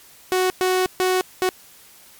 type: tone bursts at uneven times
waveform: sawtooth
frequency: 370 Hz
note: F#4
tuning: in tune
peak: -13 dBFS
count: 4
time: 0.32-0.5 / 0.61-0.86 / 1-1.21 / 1.42-1.49 s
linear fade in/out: 0 ms
effects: white hiss -48 dBFS RMS until 2.19 s + MP3 96 kbps